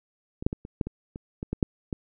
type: clicks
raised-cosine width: 3 ms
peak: -21 / -8 / -17 / -26 / -12 / -20 / -24 / -19 / -15 / -8 / -17 dBFS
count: 11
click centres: 0.425 / 0.465 / 0.529 / 0.651 / 0.812 / 0.87 / 1.159 / 1.429 / 1.53 / 1.628 / 1.928 s
effects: none